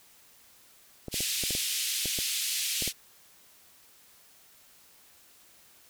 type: clicks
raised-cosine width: 2 ms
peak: -23 dBFS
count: 10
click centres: 1.083 / 1.142 / 1.206 / 1.437 / 1.507 / 1.551 / 2.057 / 2.188 / 2.823 / 2.877 s
type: band-pass noise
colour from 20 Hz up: pink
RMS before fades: -31 dBFS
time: 1.11-2.93 s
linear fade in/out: 50 ms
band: 2700 to 14000 Hz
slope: 24 dB/octave
effects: white hiss -58 dBFS RMS until 5.89 s